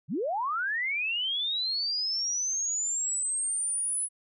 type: linear sweep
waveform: sine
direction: up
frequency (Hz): 113 to 10250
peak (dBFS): -27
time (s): 0.08-4.09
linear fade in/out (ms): 50
effects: none